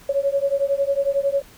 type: beating tone pair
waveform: sine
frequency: 551 / 562 Hz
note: C#5 / C#5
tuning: -11 / +24 cents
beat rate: 11 Hz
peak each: -21 dBFS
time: 0.09-1.42 s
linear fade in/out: 5 ms
effects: pink hiss -48 dBFS RMS until 1.57 s